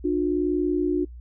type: tone pair together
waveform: sine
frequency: 297.7 / 358.4 Hz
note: D4 / F4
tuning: +24 / +45 cents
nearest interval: minor third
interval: 321 cents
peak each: -23 dBFS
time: 0.04-1.05 s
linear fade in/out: 10 ms
effects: noise-tail reverb RT60 0.1 s tail -23 dB re dry + added 60 Hz sine -38 dBFS peak until 1.2 s